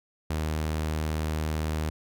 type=tone; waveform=sawtooth; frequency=77.78 Hz; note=D#2; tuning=in tune; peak=-23 dBFS; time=0.3-1.9 s; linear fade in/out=5 ms; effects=none